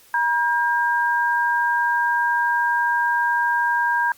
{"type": "tone pair together", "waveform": "sine", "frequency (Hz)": [953, 1605], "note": ["A#5", "G6"], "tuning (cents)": [38, 40], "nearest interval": "major sixth", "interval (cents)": 902, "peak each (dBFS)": [-20, -20], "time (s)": [0.14, 4.12], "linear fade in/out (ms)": 2, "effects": ["white hiss -52 dBFS RMS until 4.17 s", "Opus 48 kbps"]}